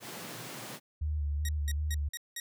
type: high-pass noise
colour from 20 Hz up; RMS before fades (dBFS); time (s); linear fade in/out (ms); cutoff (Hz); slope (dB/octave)
pink; -43; 0-0.8; 50; 110; 96
type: tone with vibrato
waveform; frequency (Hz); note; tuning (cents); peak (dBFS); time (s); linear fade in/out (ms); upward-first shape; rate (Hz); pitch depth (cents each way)
sine; 74.3; D2; +21; -29; 1.01-2.09; 10; square; 2.6; 36
type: tone bursts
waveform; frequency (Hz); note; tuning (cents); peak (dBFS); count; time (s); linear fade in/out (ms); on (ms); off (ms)
10% pulse; 1891; A#6; +24; -27; 5; 1.45-2.4; 2; 38; 190
effects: none